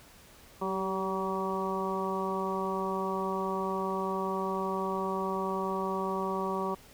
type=harmonic tone with a mistuned harmonic; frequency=190 Hz; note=F#3; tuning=46 cents sharp; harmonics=1 / 2 / 3 / 4 / 5 / 6; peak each=-36 / -34 / -39 / -40 / -36 / -36 dBFS; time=0.61-6.75 s; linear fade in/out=10 ms; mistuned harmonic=2; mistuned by=+25 cents; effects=pink hiss -55 dBFS RMS until 6.93 s